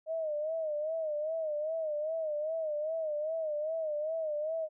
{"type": "tone with vibrato", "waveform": "sine", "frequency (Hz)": 622.3, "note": "D#5", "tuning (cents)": 0, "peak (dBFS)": -31, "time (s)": [0.06, 4.69], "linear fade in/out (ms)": 50, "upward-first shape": "sine", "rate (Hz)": 2.5, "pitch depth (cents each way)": 88, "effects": []}